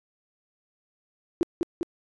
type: tone with echo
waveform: sine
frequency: 340 Hz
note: F4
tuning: 46 cents flat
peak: -18 dBFS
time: 1.41-1.43 s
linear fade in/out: 0 ms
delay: 200 ms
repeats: 2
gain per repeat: -3 dB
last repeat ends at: 1.83 s
effects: resampled to 24000 Hz